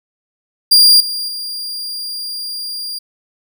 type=tone with level steps; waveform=40% pulse; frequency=4790 Hz; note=D8; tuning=33 cents sharp; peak=-4 / -18 / -21 dBFS; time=0.71-2.99 s; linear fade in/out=10 ms; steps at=1 / 1.28 s; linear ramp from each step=5 ms; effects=none